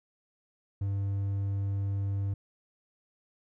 triangle tone, 99 Hz, G2, 18 cents sharp, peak -26 dBFS, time 0.81-2.34 s, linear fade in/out 5 ms, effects none

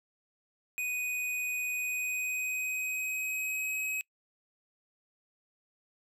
square tone with pitch glide, 2489 to 2544 Hz, D#7 to D#7, 0 to +38 cents, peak -32 dBFS, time 0.78-4.01 s, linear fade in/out 0 ms, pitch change +38 cents, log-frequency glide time 1.73-3.8 s, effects noise-tail reverb RT60 0.1 s tail -24 dB re dry

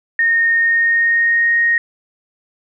sine tone with pitch glide, 1842 to 1865.6 Hz, A#6 to A#6, -21 to +1 cents, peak -11 dBFS, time 0.19-1.78 s, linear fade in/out 2 ms, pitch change +22 cents, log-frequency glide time 0.56-1.58 s, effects none

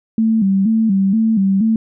sine tone with vibrato, 207.8 Hz, G#3, 1 cent sharp, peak -11 dBFS, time 0.18-1.76 s, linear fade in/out 2 ms, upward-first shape square, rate 2.1 Hz, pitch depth 120 cents each way, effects none

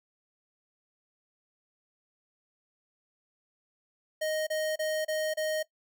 square tone bursts, 622.3 Hz, D#5, in tune, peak -29 dBFS, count 5, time 4.21-5.63 s, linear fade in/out 10 ms, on 260 ms, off 30 ms, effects noise-tail reverb RT60 0.1 s tail -19 dB re dry

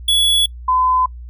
square / sine tone pair in turn, 3388 / 1016.6 Hz, G#7 / B5, +34 / +50 cents, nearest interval octave + major sixth, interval 2084 cents, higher first, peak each -12 dBFS, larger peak neither, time 0.08-0.46 / 0.68-1.06 s, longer neither, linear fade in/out 5 ms, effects noise-tail reverb RT60 0.1 s tail -25 dB re dry + added 60 Hz sine -30 dBFS peak until 1.29 s

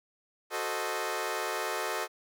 15% pulse chord, F# diminished seventh, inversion none, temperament equal, 370 / 440 / 523.3 / 622.3 Hz, F#4 / A4 / C5 / Eb5, 0 / 0 / 0 / 0 cents, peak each -31 / -29 / -32 / -30 dBFS, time 0.5-2.08 s, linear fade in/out 50 ms, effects none

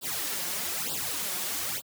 white noise with flanger, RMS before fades -32 dBFS, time 0.01-1.82 s, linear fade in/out 50 ms, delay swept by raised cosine 0.23 to 5.63 ms, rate 1.1 Hz, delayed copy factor +1, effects high-pass 80 Hz 12 dB/octave

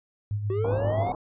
sine tone with tremolo, 103.83 Hz, G#2, in tune, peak -24 dBFS, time 0.31-1.07 s, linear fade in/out 0 ms, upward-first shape sine, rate 7.6 Hz, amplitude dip 50%
triangle linear sweep, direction up, 370 to 740 Hz, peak -24 dBFS, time 0.5-1.12 s, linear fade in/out 2 ms
white low-pass noise, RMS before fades -33 dBFS, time 0.64-1.15 s, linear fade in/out 2 ms, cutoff 1000 Hz, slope 48 dB/octave
effects resampled to 8000 Hz

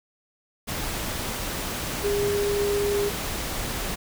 sine tone in noise, 407.1 Hz, G#4, 35 cents flat, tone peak -22 dBFS, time 2.03-3.1 s, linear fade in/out 20 ms, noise pink, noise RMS -30 dBFS, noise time 0.67-3.96 s, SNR +5 dB, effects none

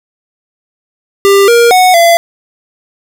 square tone with pitch steps, 396.8 / 470.9 / 737 / 679 Hz, G4 / A#4 / F#5 / F5, +21 / +18 / -7 / -49 cents, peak -4 dBFS, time 1.25-2.17 s, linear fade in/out 0 ms, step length 230 ms, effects none

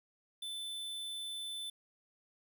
square tone, 3520 Hz, A7, in tune, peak -40 dBFS, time 0.42-1.7 s, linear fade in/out 5 ms, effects 11-bit

